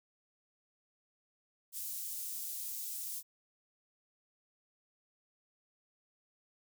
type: high-pass noise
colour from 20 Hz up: white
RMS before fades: -41 dBFS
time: 1.72-3.23 s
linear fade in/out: 50 ms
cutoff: 7200 Hz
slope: 12 dB/octave
effects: none